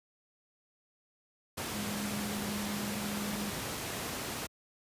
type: tone in noise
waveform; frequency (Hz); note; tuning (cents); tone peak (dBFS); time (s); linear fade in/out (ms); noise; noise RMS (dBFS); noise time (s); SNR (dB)
sine; 206.3; G#3; -11; -36; 1.74-3.5; 10; pink; -37; 1.57-4.47; -2
effects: high-pass 100 Hz 12 dB/octave + resampled to 32000 Hz